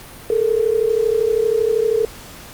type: tone pair together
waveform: sine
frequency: 428.6 / 461.3 Hz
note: A4 / A#4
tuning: -45 / -18 cents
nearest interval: minor second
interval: 127 cents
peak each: -17 dBFS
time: 0.3-2.05 s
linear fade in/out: 2 ms
effects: pink hiss -38 dBFS RMS until 2.53 s + Opus 48 kbps